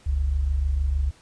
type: tone pair together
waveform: sine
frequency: 43.68 / 70.2 Hz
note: F1 / C#2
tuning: +1 / +22 cents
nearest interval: minor sixth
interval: 821 cents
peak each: -27 / -21 dBFS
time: 0.06-1.11 s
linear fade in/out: 10 ms
effects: pink hiss -55 dBFS RMS until 1.21 s + resampled to 22050 Hz